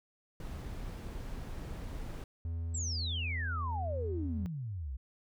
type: noise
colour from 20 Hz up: brown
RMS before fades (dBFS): -41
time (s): 0.4-2.24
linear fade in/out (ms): 2
type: tone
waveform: triangle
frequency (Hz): 83.2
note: E2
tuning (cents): +17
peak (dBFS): -32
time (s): 2.45-4.46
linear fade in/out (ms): 0
type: exponential sweep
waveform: sine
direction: down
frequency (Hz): 7902 to 58.8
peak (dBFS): -36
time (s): 2.74-4.97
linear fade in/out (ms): 10
effects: none